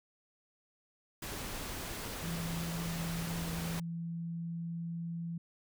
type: noise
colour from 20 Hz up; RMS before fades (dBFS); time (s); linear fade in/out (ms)
pink; -41; 1.22-3.8; 5
type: tone with pitch glide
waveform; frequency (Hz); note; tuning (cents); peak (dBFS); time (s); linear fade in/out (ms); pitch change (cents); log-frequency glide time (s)
sine; 167.2 to 168.36; E3 to E3; +25 to +37; -36; 2.23-5.38; 5; +12; 2.54-5.22
effects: none